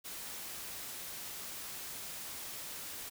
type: noise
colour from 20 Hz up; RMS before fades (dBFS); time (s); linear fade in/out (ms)
white; -44; 0.04-3.1; 20
effects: none